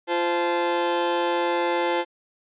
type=tone cluster; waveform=40% pulse; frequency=345.9 / 519 / 869 Hz; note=F4 / C5 / A5; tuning=-17 / -14 / -22 cents; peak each=-25 dBFS; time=0.07-2.05 s; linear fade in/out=50 ms; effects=resampled to 8000 Hz